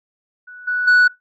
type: tone with level steps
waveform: sine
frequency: 1477 Hz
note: F#6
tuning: 3 cents flat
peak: -35 / -17 / -6 dBFS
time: 0.47-1.08 s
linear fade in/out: 10 ms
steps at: 0.67 / 0.87 s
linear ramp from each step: 10 ms
effects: noise-tail reverb RT60 0.2 s tail -23 dB re dry + tanh soft clip ceiling -8 dBFS